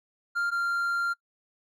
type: tone pair in turn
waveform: triangle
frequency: 1396.9 / 1388.9 Hz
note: F6 / F6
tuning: 0 / -10 cents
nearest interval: unison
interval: 10 cents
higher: first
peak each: -23 dBFS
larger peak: neither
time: 0.35-0.51 / 0.51-1.14 s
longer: second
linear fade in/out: 20 ms
effects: noise-tail reverb RT60 0.1 s tail -24 dB re dry + AAC 64 kbps